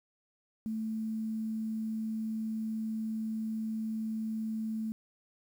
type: tone with quantisation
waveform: sine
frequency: 220.3 Hz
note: A3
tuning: 2 cents sharp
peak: -32 dBFS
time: 0.66-4.92 s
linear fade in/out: 0 ms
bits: 10
effects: none